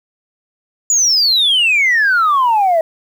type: exponential sweep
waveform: sine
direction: down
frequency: 7040 to 631 Hz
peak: -8 dBFS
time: 0.9-2.81 s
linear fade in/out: 2 ms
effects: tanh soft clip ceiling -7 dBFS + 7-bit